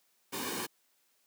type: noise with comb filter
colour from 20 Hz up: pink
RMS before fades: -36 dBFS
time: 0.32-0.67 s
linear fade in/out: 20 ms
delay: 1.5 ms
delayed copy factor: -0.7
effects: white hiss -72 dBFS RMS until 1.26 s + high-pass 200 Hz 12 dB/octave